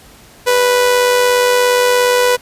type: tone with amplitude modulation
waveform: sawtooth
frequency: 493.5 Hz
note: B4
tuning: 1 cent flat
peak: -4 dBFS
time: 0.46-2.37 s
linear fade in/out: 20 ms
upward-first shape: sine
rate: 97.1 Hz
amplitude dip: 40%
effects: pink hiss -42 dBFS RMS until 2.41 s + resampled to 32000 Hz